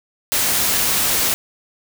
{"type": "noise", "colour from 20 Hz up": "white", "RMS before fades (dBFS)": -18, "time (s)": [0.32, 1.34], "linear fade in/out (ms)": 0, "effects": []}